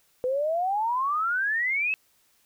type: exponential sweep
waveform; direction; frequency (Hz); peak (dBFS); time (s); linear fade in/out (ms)
sine; up; 493.9 to 2637; -23; 0.24-1.94; 0
effects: white hiss -65 dBFS RMS until 2.45 s